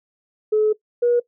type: tone pair in turn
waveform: sine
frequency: 428.6 / 481.1 Hz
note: A4 / B4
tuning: -45 / -45 cents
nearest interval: major second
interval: 200 cents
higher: second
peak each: -13 dBFS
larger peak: neither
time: 0.52-0.73 / 1.02-1.2 s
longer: first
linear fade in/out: 10 ms
effects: noise-tail reverb RT60 0.1 s tail -19 dB re dry + tanh soft clip ceiling -9 dBFS